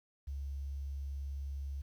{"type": "tone with quantisation", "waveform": "sine", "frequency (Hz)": 69.3, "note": "C#2", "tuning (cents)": 0, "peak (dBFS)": -37, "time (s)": [0.27, 1.82], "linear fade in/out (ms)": 10, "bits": 11, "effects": []}